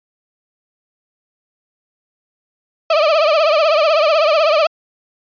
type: tone with vibrato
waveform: 35% pulse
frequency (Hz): 622.3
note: D#5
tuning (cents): 0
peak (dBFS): -9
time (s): 2.9-4.67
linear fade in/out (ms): 5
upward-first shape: triangle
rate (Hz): 16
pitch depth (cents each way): 140
effects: resampled to 11025 Hz